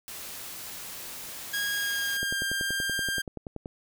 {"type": "noise", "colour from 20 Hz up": "white", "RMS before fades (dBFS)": -40, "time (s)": [0.08, 2.17], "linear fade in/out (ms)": 0}
{"type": "tone with pitch glide", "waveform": "sawtooth", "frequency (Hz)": [1639, 1595.1], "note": ["G#6", "G6"], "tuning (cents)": [-23, 30], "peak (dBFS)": -24, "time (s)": [1.53, 3.22], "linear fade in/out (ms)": 10, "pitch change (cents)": -47, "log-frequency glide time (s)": [1.72, 2.43]}
{"type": "click train", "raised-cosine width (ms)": 2, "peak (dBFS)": -23, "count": 16, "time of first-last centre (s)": [2.23, 3.659], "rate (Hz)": 10.5}
{"effects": []}